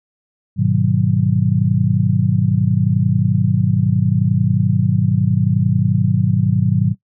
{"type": "chord", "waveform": "sine", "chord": "G# minor seventh", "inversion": "none", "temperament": "just", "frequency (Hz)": [103.83, 124.59, 155.74, 186.89], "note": ["G#2", "B2", "D#3", "F#3"], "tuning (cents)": [0, 16, 2, 18], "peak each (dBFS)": -18, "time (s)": [0.56, 6.95], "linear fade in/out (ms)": 50, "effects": ["noise-tail reverb RT60 0.1 s tail -18 dB re dry"]}